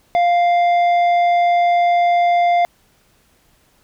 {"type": "tone with tanh clipping", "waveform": "sine", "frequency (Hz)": 698.5, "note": "F5", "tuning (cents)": 0, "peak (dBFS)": -13, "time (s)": [0.15, 2.65], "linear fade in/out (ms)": 0, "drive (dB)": 8, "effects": ["pink hiss -57 dBFS RMS until 3.83 s"]}